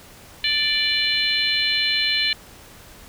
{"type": "harmonic tone with a mistuned harmonic", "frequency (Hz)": 587.3, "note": "D5", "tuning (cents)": 0, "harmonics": [3, 4, 5, 6, 7], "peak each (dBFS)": [-28, -24, -24, -27, -23], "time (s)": [0.44, 2.33], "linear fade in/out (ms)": 2, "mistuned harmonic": 5, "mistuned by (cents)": 16, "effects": ["pink hiss -45 dBFS RMS until 3.08 s"]}